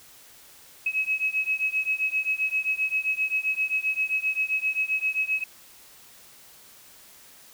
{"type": "beating tone pair", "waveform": "sine", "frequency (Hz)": [2558, 2565.6], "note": ["D#7", "E7"], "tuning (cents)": [47, -48], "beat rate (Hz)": 7.6, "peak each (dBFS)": [-26, -27], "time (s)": [0.86, 5.44], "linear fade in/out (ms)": 5, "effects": ["white hiss -51 dBFS RMS until 7.53 s"]}